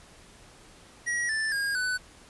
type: tone with pitch steps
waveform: square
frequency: 1910 / 1761.6 / 1624.8 / 1498.6 Hz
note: A#6 / A6 / G#6 / F#6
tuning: +42 / +2 / -38 / +22 cents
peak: -27 dBFS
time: 1.06-1.98 s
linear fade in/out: 20 ms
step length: 230 ms
effects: pink hiss -53 dBFS RMS until 2.29 s + resampled to 24000 Hz